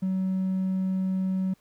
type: tone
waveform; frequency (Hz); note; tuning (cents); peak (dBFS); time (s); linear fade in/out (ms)
triangle; 188.3; F#3; +31; -21; 0.02-1.54; 10
effects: tanh soft clip ceiling -19 dBFS + pink hiss -65 dBFS RMS until 1.6 s